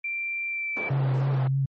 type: tone with pitch glide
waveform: sine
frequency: 2358 to 2326 Hz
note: D7 to D7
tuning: +6 to -17 cents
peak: -27 dBFS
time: 0.04-0.89 s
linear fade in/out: 5 ms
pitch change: -23 cents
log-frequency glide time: 0.47-0.75 s
type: band-pass noise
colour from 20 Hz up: white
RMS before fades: -36 dBFS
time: 0.76-1.48 s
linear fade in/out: 10 ms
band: 240 to 730 Hz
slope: 12 dB/octave
type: tone with vibrato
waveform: sine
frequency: 134 Hz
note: C3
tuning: 42 cents sharp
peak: -21 dBFS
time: 0.9-1.66 s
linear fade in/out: 10 ms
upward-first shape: triangle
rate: 3.3 Hz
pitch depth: 45 cents each way
effects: MP3 32 kbps